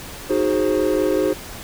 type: chord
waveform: triangle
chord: Ab dominant seventh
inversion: second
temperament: equal with one note detuned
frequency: 311.1 / 370 / 415.3 / 529.9 Hz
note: Eb4 / Gb4 / Ab4 / C5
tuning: 0 / 0 / 0 / +22 cents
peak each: -20 dBFS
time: 0.29-1.34 s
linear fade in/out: 20 ms
effects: pink hiss -35 dBFS RMS until 1.63 s